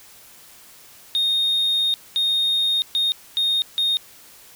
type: tone bursts at uneven times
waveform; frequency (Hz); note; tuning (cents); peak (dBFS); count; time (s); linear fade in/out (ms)
sine; 3698; A#7; -15; -15; 5; 1.15-1.94 / 2.16-2.82 / 2.95-3.12 / 3.37-3.62 / 3.78-3.97; 0
effects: tanh soft clip ceiling -16 dBFS + white hiss -47 dBFS RMS until 4.55 s